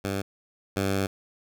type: tone pair in turn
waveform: 10% pulse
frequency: 98 / 97.45 Hz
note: G2 / G2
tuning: 0 / -10 cents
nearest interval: unison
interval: 10 cents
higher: first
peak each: -19 / -16 dBFS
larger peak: second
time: 0.04-0.22 / 0.76-1.07 s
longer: second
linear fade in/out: 10 ms
effects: none